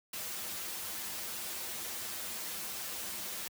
white noise with comb filter, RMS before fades -40 dBFS, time 0.13-3.48 s, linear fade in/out 5 ms, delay 7.1 ms, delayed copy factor -0.8, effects high-pass 80 Hz 12 dB/octave

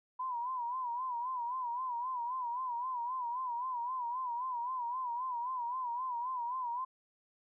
sine tone with vibrato, 987.8 Hz, B5, in tune, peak -34 dBFS, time 0.19-6.85 s, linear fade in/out 10 ms, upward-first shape sine, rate 3.8 Hz, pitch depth 95 cents each way, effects none

